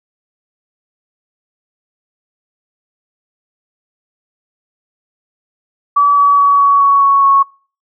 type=tone with pitch steps; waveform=sine; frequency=1147 / 1139.7 / 1132.5 / 1125.3 / 1118.2 / 1111.1 / 1104.1 Hz; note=D6 / C#6 / C#6 / C#6 / C#6 / C#6 / C#6; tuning=-41 / +48 / +37 / +26 / +15 / +4 / -7 cents; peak=-6 dBFS; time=5.96-7.43 s; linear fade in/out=10 ms; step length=210 ms; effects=noise-tail reverb RT60 0.4 s tail -24 dB re dry